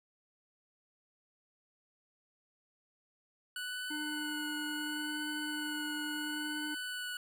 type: tone with vibrato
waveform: 25% pulse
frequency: 1480 Hz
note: F#6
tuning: in tune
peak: -34 dBFS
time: 3.56-7.17 s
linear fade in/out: 2 ms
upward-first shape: sine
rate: 0.72 Hz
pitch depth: 18 cents each way
type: harmonic tone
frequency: 301.7 Hz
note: D4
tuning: 47 cents sharp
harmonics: 1 / 3 / 5 / 7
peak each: -39 / -49 / -53 / -56 dBFS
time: 3.9-6.75 s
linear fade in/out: 10 ms
effects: none